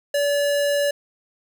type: tone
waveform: square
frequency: 574 Hz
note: D5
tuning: 40 cents flat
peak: -19 dBFS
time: 0.14-0.91 s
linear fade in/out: 5 ms
effects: none

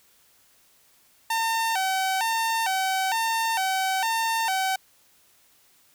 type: tone with vibrato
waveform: sawtooth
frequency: 830.6 Hz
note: G#5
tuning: in tune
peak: -19 dBFS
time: 1.3-4.76 s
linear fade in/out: 5 ms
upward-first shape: square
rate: 1.1 Hz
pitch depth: 150 cents each way
effects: white hiss -60 dBFS RMS until 5.94 s

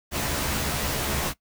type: noise with comb filter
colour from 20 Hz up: pink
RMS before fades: -27 dBFS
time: 0.11-1.34 s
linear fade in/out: 50 ms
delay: 14 ms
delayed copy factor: +0.8
effects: noise-tail reverb RT60 0.1 s tail -19 dB re dry

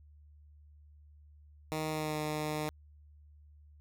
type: tone with pitch glide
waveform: 10% pulse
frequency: 156 to 152.53 Hz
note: D#3 to D#3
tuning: +5 to -34 cents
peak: -25 dBFS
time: 1.72-2.69 s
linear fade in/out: 0 ms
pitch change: -39 cents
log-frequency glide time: 1.9-2.18 s
effects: added 74 Hz sine -55 dBFS peak until 3.8 s

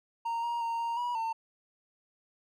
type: tone with pitch steps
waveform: triangle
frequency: 926 / 942 / 924 / 930 / 969 / 903 Hz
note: A#5 / A#5 / A#5 / A#5 / B5 / A5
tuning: -12 / +18 / -16 / -4 / -33 / +45 cents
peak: -28 dBFS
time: 0.25-1.33 s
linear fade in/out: 10 ms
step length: 180 ms
effects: none

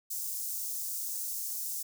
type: high-pass noise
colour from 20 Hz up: white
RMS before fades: -36 dBFS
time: 0.1-1.83 s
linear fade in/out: 10 ms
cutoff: 6000 Hz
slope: 24 dB/octave
effects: none

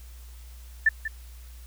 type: tone with echo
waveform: sine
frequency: 1770 Hz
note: A6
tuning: 10 cents sharp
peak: -15 dBFS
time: 0.86-0.89 s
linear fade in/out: 5 ms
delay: 190 ms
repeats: 1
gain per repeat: -12 dB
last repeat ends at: 1.08 s
effects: added 60 Hz sine -42 dBFS peak until 1.66 s + white hiss -55 dBFS RMS until 1.66 s

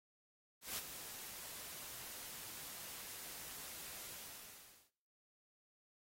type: noise with ADSR envelope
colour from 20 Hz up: white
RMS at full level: -41 dBFS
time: 0.61-4.91 s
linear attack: 160 ms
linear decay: 35 ms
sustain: -9 dB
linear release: 820 ms
effects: noise-tail reverb RT60 0.8 s tail -24 dB re dry + AAC 48 kbps

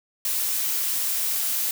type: noise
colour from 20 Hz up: blue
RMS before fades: -25 dBFS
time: 0.25-1.71 s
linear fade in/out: 2 ms
effects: none

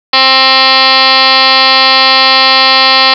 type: tone with frequency modulation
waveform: sine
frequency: 2640 Hz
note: E7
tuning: 2 cents sharp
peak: -3 dBFS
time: 0.13-3.14 s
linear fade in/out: 5 ms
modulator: 264 Hz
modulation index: 7.7
effects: 7-bit

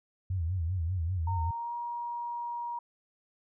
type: tone with vibrato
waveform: sine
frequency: 87.31 Hz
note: F2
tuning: in tune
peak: -28 dBFS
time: 0.3-1.51 s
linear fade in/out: 5 ms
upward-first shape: sine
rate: 5.1 Hz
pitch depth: 150 cents each way
type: tone with pitch glide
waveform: sine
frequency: 919 to 949.8 Hz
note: A#5 to A#5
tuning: -25 to +32 cents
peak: -33 dBFS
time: 1.27-2.79 s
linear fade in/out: 5 ms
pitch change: +57 cents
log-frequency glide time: 1.44-1.74 s
effects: none

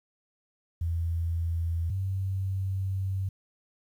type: tone pair in turn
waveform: sine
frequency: 83.8 / 95.69 Hz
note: E2 / G2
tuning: +29 / -41 cents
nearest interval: major second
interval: 230 cents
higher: second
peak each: -26 / -27 dBFS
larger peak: first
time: 0.81-1.9 / 1.9-3.29 s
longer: second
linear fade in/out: 5 ms
effects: 10-bit

